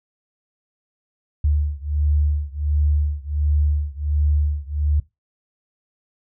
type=beating tone pair; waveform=sine; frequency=73.42 / 74.82 Hz; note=D2 / D2; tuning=0 / +33 cents; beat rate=1.4 Hz; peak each=-20 / -21 dBFS; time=1.44-5 s; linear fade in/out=5 ms; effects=noise-tail reverb RT60 0.2 s tail -19 dB re dry